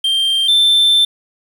triangle tone pair in turn, 3169 / 3550 Hz, G7 / A7, +18 / +15 cents, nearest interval major second, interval 197 cents, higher second, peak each -11 / -7 dBFS, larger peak second, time 0.04-0.48 / 0.48-1.05 s, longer second, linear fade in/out 5 ms, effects 7-bit

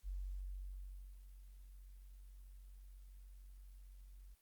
sine tone with ADSR envelope, 46.83 Hz, F#1, 22 cents sharp, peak -40 dBFS, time 0.03-4.35 s, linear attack 50 ms, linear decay 1100 ms, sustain -13 dB, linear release 15 ms, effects white hiss -75 dBFS RMS until 4.41 s + Opus 48 kbps

